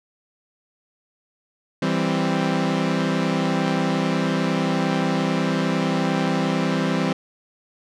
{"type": "chord", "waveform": "sawtooth", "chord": "C major", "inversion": "first", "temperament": "equal", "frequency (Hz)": [164.81, 196, 261.6], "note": ["E3", "G3", "C4"], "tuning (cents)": [0, 0, 0], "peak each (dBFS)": -20, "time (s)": [1.82, 7.13], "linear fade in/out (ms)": 5, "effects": ["low-pass 5000 Hz 12 dB/octave"]}